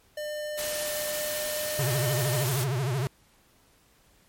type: tone with pitch glide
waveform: square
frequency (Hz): 601 to 606.6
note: D5 to D#5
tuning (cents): +40 to -44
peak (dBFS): -32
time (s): 0.17-2.44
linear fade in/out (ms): 5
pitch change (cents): +16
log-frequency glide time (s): 1.08-2
type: noise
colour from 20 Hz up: white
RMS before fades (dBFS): -33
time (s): 0.57-2.65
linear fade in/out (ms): 20
type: tone with vibrato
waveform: square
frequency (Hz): 130.81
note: C3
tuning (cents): 0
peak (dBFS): -26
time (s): 1.79-3.07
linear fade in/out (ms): 0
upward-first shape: triangle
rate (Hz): 13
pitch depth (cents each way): 220
effects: pink hiss -62 dBFS RMS until 4.28 s + MP3 64 kbps